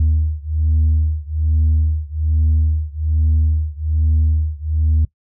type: beating tone pair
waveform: sine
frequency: 77.3 / 78.5 Hz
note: D#2 / D#2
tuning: -11 / +16 cents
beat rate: 1.2 Hz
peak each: -15 / -16 dBFS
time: 0-5.05 s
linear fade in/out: 5 ms
effects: noise-tail reverb RT60 0.1 s tail -20 dB re dry + tanh soft clip ceiling -9 dBFS